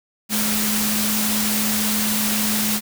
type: tone in noise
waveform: sine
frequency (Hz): 213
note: G#3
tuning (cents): +44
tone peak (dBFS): -23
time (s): 0.29-2.81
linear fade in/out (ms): 50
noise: white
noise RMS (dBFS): -22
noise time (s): 0.29-2.81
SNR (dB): -4
effects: none